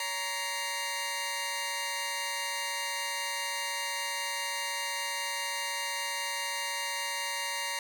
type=tone cluster; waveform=15% pulse; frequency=562 / 935 / 2073 / 2280 Hz; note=C#5 / A#5 / C7 / C#7; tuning=+24 / +5 / -17 / +48 cents; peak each=-36 / -28 / -31 / -35 dBFS; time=0-7.79 s; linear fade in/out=2 ms; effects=none